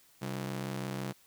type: ring-modulated tone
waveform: sawtooth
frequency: 161.9 Hz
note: E3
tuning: 31 cents flat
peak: -28 dBFS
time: 0.21-1.13 s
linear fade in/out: 20 ms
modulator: 33.1 Hz
effects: white hiss -63 dBFS RMS until 1.26 s